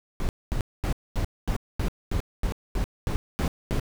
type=noise bursts; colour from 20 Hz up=brown; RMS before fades=-25 dBFS; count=12; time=0.2-3.798 s; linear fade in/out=0 ms; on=89 ms; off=230 ms; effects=none